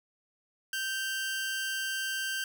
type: tone pair together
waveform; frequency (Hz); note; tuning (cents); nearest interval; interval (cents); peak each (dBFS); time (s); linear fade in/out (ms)
sawtooth; 1560.2 / 2780; G6 / F7; -9 / -9; minor seventh; 1000; -28 / -38; 0.73-2.44; 2
effects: none